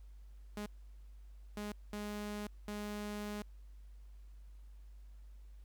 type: tone bursts at uneven times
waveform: sawtooth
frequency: 207.9 Hz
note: G#3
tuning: 2 cents sharp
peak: -36 dBFS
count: 4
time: 0.57-0.66 / 1.57-1.72 / 1.93-2.47 / 2.68-3.42 s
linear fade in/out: 2 ms
effects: added 50 Hz sine -51 dBFS peak until 5.64 s + pink hiss -75 dBFS RMS until 5.64 s